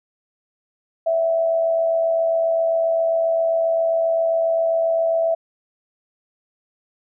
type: tone with amplitude modulation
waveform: sine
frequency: 659.3 Hz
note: E5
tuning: in tune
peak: -14 dBFS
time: 1.06-5.35 s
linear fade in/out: 10 ms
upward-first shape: sine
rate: 87.5 Hz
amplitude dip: 45%
effects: none